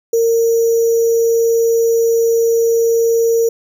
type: tone with sample-and-hold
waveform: sine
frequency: 460.3 Hz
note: A#4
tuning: 22 cents flat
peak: -10 dBFS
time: 0.13-3.49 s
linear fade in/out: 5 ms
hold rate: 6300 Hz
effects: none